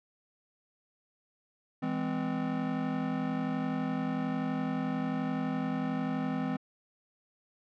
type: chord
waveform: square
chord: E augmented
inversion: none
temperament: just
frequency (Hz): 164.81 / 206 / 257.5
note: E3 / G#3 / B#3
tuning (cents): 0 / -14 / -28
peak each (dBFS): -37 / -37 / -33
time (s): 1.82-6.57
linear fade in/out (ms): 10
effects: low-pass 2000 Hz 12 dB/octave